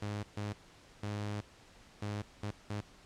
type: tone bursts at uneven times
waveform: sawtooth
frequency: 103.83 Hz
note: G#2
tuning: in tune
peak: -32 dBFS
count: 6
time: 0.02-0.23 / 0.37-0.53 / 1.03-1.41 / 2.02-2.22 / 2.43-2.51 / 2.7-2.81 s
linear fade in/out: 5 ms
effects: pink hiss -59 dBFS RMS until 3.05 s + low-pass 7000 Hz 12 dB/octave